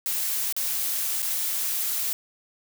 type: noise with dropouts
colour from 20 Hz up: blue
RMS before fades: -27 dBFS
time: 0.06-2.13 s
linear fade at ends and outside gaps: 0 ms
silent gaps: 0.525-0.565 / 1.22-1.227 s
effects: none